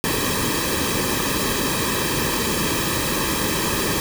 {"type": "noise with comb filter", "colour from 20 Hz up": "pink", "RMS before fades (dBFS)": -22, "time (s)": [0.04, 4], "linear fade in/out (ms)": 0, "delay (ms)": 1.4, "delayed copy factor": -0.75, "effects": []}